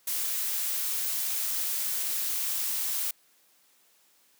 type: noise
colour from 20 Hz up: blue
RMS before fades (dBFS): -30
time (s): 0.07-3.11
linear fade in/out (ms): 5
effects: white hiss -64 dBFS RMS until 4.39 s + high-pass 200 Hz 12 dB/octave